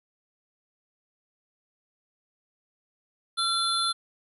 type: tone cluster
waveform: sine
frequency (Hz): 1360 / 3485 / 4142 / 10150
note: F6 / A7 / C8 / D#9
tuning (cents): -46 / -17 / -18 / +33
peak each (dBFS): -28 / -28 / -29 / -34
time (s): 3.37-3.93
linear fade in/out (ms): 20
effects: none